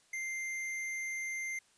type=tone with hard clipping; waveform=sine; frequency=2093 Hz; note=C7; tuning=in tune; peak=-37 dBFS; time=0.13-1.59 s; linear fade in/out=5 ms; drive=15 dB; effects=white hiss -67 dBFS RMS until 1.77 s + resampled to 22050 Hz